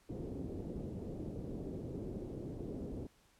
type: low-pass noise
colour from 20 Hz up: white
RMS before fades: -43 dBFS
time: 0.09-3.07 s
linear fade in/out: 5 ms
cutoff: 410 Hz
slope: 24 dB/octave
effects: pink hiss -69 dBFS RMS until 3.39 s + low-pass 12000 Hz 12 dB/octave